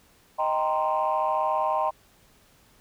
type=chord; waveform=sine; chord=C minor seventh; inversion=first; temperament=equal; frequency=622.3 / 784 / 932.3 / 1046.5 Hz; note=Eb5 / G5 / Bb5 / C6; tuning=0 / 0 / 0 / 0 cents; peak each=-27 dBFS; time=0.38-1.91 s; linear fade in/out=20 ms; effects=tanh soft clip ceiling -15 dBFS + pink hiss -59 dBFS RMS until 2.8 s